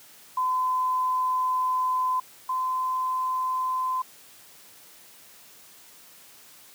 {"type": "tone pair in turn", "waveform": "sine", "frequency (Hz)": [1019, 1026.1], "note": ["C6", "C6"], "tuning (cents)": [-46, -34], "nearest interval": "unison", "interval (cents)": 12, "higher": "second", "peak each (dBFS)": [-22, -24], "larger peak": "first", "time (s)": [[0.37, 2.2], [2.49, 4.02]], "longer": "first", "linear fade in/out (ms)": 5, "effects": ["white hiss -51 dBFS RMS until 6.74 s", "high-pass 100 Hz 12 dB/octave"]}